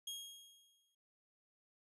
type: tone with exponential decay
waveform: sawtooth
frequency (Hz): 3268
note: G#7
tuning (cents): -29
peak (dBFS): -38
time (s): 0.07-0.95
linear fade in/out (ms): 5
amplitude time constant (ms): 190
effects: resampled to 32000 Hz